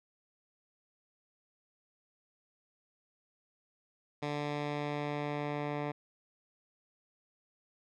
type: tone with low-pass filter sweep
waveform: 10% pulse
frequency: 146.83 Hz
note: D3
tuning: in tune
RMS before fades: -36 dBFS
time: 4.22-5.92 s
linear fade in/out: 10 ms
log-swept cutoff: 4200 to 2100 Hz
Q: 0.88
effects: none